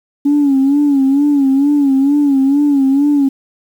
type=tone with vibrato; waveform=sine; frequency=279.8 Hz; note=C#4; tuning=16 cents sharp; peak=-7 dBFS; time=0.25-3.29 s; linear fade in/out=10 ms; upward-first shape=sine; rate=2.2 Hz; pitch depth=81 cents each way; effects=tanh soft clip ceiling -5 dBFS + 7-bit